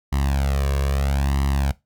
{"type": "tone with flanger", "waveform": "sawtooth", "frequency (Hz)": 69, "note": "C#2", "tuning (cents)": -7, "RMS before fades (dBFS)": -21, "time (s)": [0.12, 1.72], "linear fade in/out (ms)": 10, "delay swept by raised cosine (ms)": [1, 1.81], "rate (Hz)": 0.77, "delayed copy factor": 0.85, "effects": ["noise-tail reverb RT60 0.2 s tail -19 dB re dry"]}